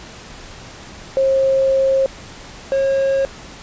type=tone pair in turn; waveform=sine / triangle; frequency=536 / 542.2 Hz; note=C5 / C#5; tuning=+42 / -38 cents; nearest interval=unison; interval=20 cents; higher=second; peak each=-12 dBFS; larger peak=neither; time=1.17-2.06 / 2.72-3.25 s; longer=first; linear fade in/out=0 ms; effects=pink hiss -37 dBFS RMS until 3.62 s + resampled to 16000 Hz